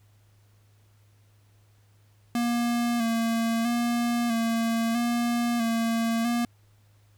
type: tone with vibrato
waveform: square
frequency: 233.1 Hz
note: A#3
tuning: in tune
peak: -24 dBFS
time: 2.35-6.45 s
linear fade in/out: 2 ms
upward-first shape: square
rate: 0.77 Hz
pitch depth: 33 cents each way
effects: added 103 Hz sine -57 dBFS peak until 7.17 s + pink hiss -67 dBFS RMS until 7.17 s